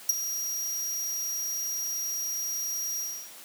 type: tone with ADSR envelope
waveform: sawtooth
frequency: 5710 Hz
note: F8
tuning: 37 cents sharp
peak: -14 dBFS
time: 0.09-3.32 s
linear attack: 6 ms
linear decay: 17 ms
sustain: -13 dB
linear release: 330 ms
effects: white hiss -47 dBFS RMS until 3.44 s + high-pass 200 Hz 12 dB/octave